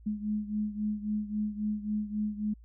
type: beating tone pair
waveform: sine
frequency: 210 / 213.7 Hz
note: G#3 / G#3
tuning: +19 / +50 cents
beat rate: 3.7 Hz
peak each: -31 / -35 dBFS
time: 0.06-2.54 s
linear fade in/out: 10 ms
effects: added 56 Hz sine -50 dBFS peak until 2.64 s